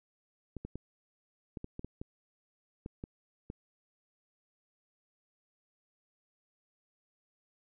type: clicks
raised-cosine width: 3 ms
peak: -27 dBFS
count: 11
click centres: 0.567 / 0.65 / 0.756 / 1.572 / 1.644 / 1.794 / 1.846 / 2.015 / 2.861 / 3.039 / 3.501 s
effects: none